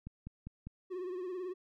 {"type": "click train", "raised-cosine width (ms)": 5, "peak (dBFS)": -31, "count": 4, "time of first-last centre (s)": [0.07, 0.67], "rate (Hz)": 5}
{"type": "tone with vibrato", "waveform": "triangle", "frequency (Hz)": 365, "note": "F#4", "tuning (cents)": -24, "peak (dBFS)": -35, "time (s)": [0.9, 1.54], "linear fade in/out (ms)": 20, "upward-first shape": "triangle", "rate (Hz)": 18, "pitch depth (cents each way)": 80}
{"effects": []}